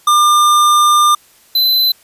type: tone pair in turn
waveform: square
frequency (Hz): 1200 / 4036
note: D6 / B7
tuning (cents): +37 / +37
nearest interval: octave + major sixth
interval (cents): 2100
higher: second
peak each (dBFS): -8 / -10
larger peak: first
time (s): 0.07-1.15 / 1.55-1.92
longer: first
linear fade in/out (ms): 5
effects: white hiss -48 dBFS RMS until 2.03 s + resampled to 32000 Hz